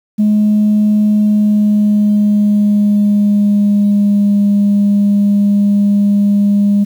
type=tone with pitch glide; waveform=sine; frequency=210.5 to 203 Hz; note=G#3 to G#3; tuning=+24 to -39 cents; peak=-6 dBFS; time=0.18-6.85 s; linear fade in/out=20 ms; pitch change=-63 cents; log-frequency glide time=1.02-4.41 s; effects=tanh soft clip ceiling -5 dBFS + 7-bit